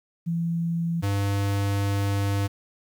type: tone pair in turn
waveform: sine / square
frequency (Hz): 168 / 99.89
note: E3 / G2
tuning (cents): +33 / +33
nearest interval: major sixth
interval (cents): 900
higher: first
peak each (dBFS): -23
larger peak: neither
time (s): 0.26-1.02 / 1.02-2.48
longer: second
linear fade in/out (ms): 20
effects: 10-bit